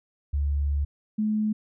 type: tone pair in turn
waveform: sine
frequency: 71.6 / 214.1 Hz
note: D2 / A3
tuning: -43 / -47 cents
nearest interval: octave + perfect fifth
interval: 1896 cents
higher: second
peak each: -22 dBFS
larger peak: neither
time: 0.33-0.85 / 1.18-1.53 s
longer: first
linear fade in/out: 10 ms
effects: none